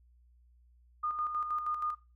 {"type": "tone with tremolo", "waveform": "sine", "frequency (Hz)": 1222, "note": "D#6", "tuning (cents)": -32, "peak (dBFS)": -30, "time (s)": [1.03, 1.95], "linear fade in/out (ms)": 10, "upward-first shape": "square", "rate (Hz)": 6.3, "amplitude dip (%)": 50, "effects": ["noise-tail reverb RT60 0.3 s tail -18 dB re dry", "added 60 Hz sine -60 dBFS peak until 2.15 s"]}